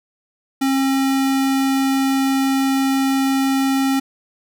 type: tone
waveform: square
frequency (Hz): 269.4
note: C#4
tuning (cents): -49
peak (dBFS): -16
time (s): 0.61-4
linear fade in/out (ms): 10
effects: none